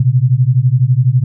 sine beating tone pair, 120.9 / 132.9 Hz, B2 / C3, -36 / +27 cents, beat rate 12 Hz, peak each -11 dBFS, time 0-1.24 s, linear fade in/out 5 ms, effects none

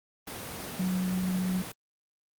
sine tone in noise, 184.3 Hz, F#3, 7 cents flat, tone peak -26 dBFS, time 0.79-1.62 s, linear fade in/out 5 ms, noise pink, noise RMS -38 dBFS, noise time 0.27-1.72 s, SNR +9 dB, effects high-pass 100 Hz 12 dB/octave + Opus 24 kbps

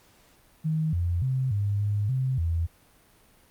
sine tone with pitch steps, 157.5 / 86.9 / 130.8 / 101.6 / 103.2 / 130.6 / 83.2 Hz, D#3 / F2 / C3 / G#2 / G#2 / C3 / E2, +21 / -8 / 0 / -38 / -10 / -3 / +17 cents, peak -23 dBFS, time 0.64-2.67 s, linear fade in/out 20 ms, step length 290 ms, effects pink hiss -59 dBFS RMS until 3.5 s + Opus 48 kbps

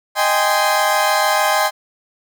30% pulse chord, Ab major seventh, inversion second, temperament equal with one note detuned, 622.3 / 784 / 830.6 / 1038.7 Hz, Eb5 / G5 / Ab5 / C6, 0 / 0 / 0 / -13 cents, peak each -17 dBFS, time 0.15-1.71 s, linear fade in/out 50 ms, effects none

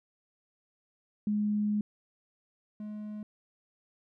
sine / triangle tone pair in turn, 209.1 / 211.2 Hz, G#3 / G#3, +12 / +29 cents, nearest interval unison, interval 17 cents, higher second, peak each -26 / -35 dBFS, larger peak first, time 1.27-1.81 / 2.8-3.23 s, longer first, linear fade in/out 2 ms, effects none

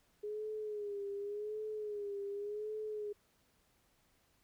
sine tone with vibrato, 415.3 Hz, G#4, in tune, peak -38 dBFS, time 0.23-3.13 s, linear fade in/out 10 ms, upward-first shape sine, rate 0.88 Hz, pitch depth 64 cents each way, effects pink hiss -73 dBFS RMS until 4.43 s

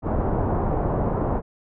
pink low-pass noise, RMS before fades -23 dBFS, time 0.02-1.42 s, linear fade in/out 50 ms, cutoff 980 Hz, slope 24 dB/octave, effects none

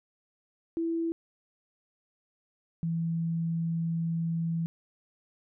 sine tone pair in turn, 331.4 / 165.7 Hz, E4 / E3, +9 / +9 cents, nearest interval octave, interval 1200 cents, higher first, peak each -27 dBFS, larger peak neither, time 0.77-1.12 / 2.83-4.66 s, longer second, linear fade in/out 0 ms, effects none

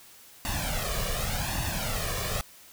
pink noise with flanger, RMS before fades -30 dBFS, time 0.45-2.41 s, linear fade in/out 0 ms, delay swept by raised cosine 1.1 to 1.74 ms, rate 0.87 Hz, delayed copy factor +0.8, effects white hiss -52 dBFS RMS until 2.72 s

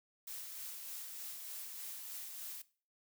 blue noise with tremolo, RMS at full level -45 dBFS, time 0.27-2.62 s, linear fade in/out 5 ms, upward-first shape sine, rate 3.3 Hz, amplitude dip 30%, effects noise-tail reverb RT60 0.4 s tail -19 dB re dry

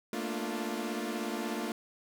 sawtooth chord, Bb major seventh, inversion third, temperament equal with one note detuned, 220 / 236.5 / 293.7 / 349.2 Hz, A3 / Bb3 / D4 / F4, 0 / +25 / 0 / 0 cents, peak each -34 / -35 / -36 / -35 dBFS, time 0.13-1.72 s, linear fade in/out 2 ms, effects none

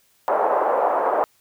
pink band-pass noise, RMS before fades -20 dBFS, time 0.28-1.24 s, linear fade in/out 0 ms, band 520 to 1000 Hz, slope 24 dB/octave, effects white hiss -61 dBFS RMS until 1.4 s

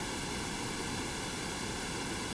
pink noise with comb filter, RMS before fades -37 dBFS, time 0-2.33 s, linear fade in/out 2 ms, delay 1.6 ms, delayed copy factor -0.65, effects resampled to 22050 Hz

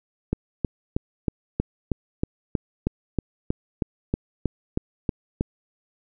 click train, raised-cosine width 3 ms, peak -9 dBFS, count 17, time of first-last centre 0.33-5.409 s, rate 3.15 Hz, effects none

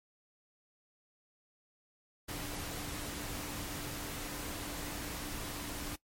sine tone in noise, 293.7 Hz, D4, in tune, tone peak -47 dBFS, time 2.28-5.96 s, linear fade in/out 10 ms, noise pink, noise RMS -41 dBFS, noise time 2.28-5.96 s, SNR -9 dB, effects noise-tail reverb RT60 0.1 s tail -20 dB re dry + MP3 64 kbps

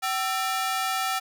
sawtooth ring-modulated tone, 1046.5 Hz, C6, in tune, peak -18 dBFS, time 0.02-1.2 s, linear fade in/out 20 ms, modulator 282 Hz, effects none

